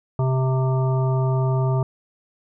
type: harmonic tone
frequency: 130.81 Hz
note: C3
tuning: in tune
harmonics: 1 / 3 / 5 / 7 / 9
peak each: -18 / -28 / -30 / -32 / -35 dBFS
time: 0.19-1.83 s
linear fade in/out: 2 ms
effects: none